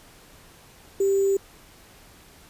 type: tone with sample-and-hold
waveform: sine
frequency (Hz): 392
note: G4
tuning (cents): 0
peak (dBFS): -18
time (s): 1-1.37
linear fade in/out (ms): 5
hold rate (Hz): 7350
effects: pink hiss -51 dBFS RMS until 2.49 s + resampled to 32000 Hz